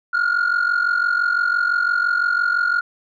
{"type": "tone pair together", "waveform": "sine", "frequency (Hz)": [1396.9, 1442.8], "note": ["F6", "F#6"], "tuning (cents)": [0, -44], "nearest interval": "minor second", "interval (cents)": 56, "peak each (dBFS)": -17, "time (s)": [0.13, 2.81], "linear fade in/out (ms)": 10, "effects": ["tanh soft clip ceiling -13 dBFS"]}